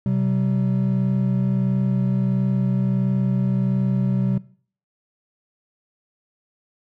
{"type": "tone pair together", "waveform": "triangle", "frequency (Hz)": [129, 190.46], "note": ["C3", "G3"], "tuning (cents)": [-24, -50], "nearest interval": "perfect fifth", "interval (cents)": 674, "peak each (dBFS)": -19, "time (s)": [0.06, 4.38], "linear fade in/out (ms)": 2, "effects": ["noise-tail reverb RT60 0.5 s tail -20 dB re dry"]}